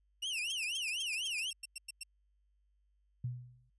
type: tone with vibrato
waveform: 40% pulse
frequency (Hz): 2794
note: F7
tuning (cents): 0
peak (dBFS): -34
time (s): 0.22-1.51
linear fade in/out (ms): 10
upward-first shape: triangle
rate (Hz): 4.1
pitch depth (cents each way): 280
type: tone bursts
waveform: 10% pulse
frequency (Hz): 2722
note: F7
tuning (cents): -45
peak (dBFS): -31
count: 14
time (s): 0.37-2.034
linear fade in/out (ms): 5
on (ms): 26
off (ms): 100
type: tone with exponential decay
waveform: sine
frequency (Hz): 123.5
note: B2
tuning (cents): 0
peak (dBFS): -32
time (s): 3.24-3.7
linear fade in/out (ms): 5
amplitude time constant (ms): 100
effects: added 50 Hz sine -70 dBFS peak until 3.78 s + resampled to 24000 Hz